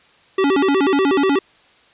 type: tone with vibrato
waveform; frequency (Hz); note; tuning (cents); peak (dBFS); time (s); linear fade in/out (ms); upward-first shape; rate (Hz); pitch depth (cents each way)
square; 328.8; E4; -4; -14; 0.38-1.39; 5; square; 8.2; 270
effects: white hiss -52 dBFS RMS until 1.93 s + resampled to 8000 Hz